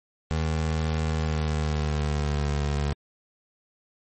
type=tone with pitch glide; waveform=25% pulse; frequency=79.1 to 72.54 Hz; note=D#2 to D2; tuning=+29 to -21 cents; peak=-20 dBFS; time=0.31-2.93 s; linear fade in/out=0 ms; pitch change=-150 cents; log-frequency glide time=1.04-2.53 s; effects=MP3 32 kbps